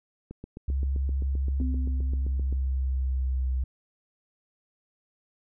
click train, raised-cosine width 3 ms, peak -26 dBFS, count 18, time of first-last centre 0.31-2.526 s, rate 7.67 Hz
sine tone with pitch glide, 67.6 to 64.32 Hz, C#2 to C2, -43 to -29 cents, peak -24 dBFS, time 0.68-3.64 s, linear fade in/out 5 ms, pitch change -86 cents, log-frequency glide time 1.68-3.52 s
sine tone with exponential decay, 256.1 Hz, C4, 37 cents flat, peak -29 dBFS, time 1.6-2.75 s, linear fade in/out 1 ms, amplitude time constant 250 ms
effects none

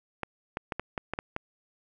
clicks, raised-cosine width 0.5 ms, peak -16 dBFS, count 8, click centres 0.233 / 0.571 / 0.722 / 0.796 / 0.978 / 1.136 / 1.189 / 1.364 s, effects none

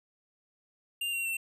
square tone with pitch steps, 2794 / 2748 / 2702 Hz, F7 / F7 / E7, 0 / -29 / +42 cents, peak -31 dBFS, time 1.01-1.37 s, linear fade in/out 5 ms, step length 120 ms, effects none

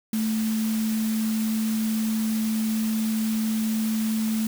sine tone in noise, 220 Hz, A3, in tune, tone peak -22 dBFS, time 0.13-4.47 s, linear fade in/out 2 ms, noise white, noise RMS -36 dBFS, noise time 0.13-4.47 s, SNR +11 dB, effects none

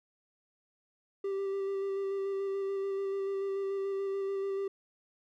triangle tone with vibrato, 392 Hz, G4, in tune, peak -29 dBFS, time 1.24-4.68 s, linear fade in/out 5 ms, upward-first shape square, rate 6.9 Hz, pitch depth 12 cents each way, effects none

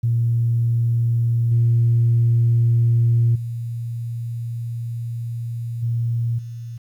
sine tone with level steps, 117.1 Hz, A#2, 8 cents sharp, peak -15 / -12 / -24 / -18 / -29 dBFS, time 0.03-6.78 s, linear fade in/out 10 ms, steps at 1.51 / 3.35 / 5.82 / 6.38 s, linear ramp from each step 10 ms, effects tanh soft clip ceiling -9 dBFS + 9-bit

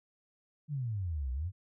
sine exponential two-way sweep, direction down then up, 155.56 to 61 to 100.5 Hz, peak -32 dBFS, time 0.68-1.52 s, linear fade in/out 50 ms, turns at 1.32 s, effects none

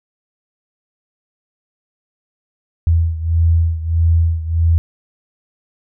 sine beating tone pair, 82.41 / 84.01 Hz, E2 / E2, 0 / +33 cents, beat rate 1.6 Hz, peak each -13 / -17 dBFS, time 2.87-4.78 s, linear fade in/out 0 ms, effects none

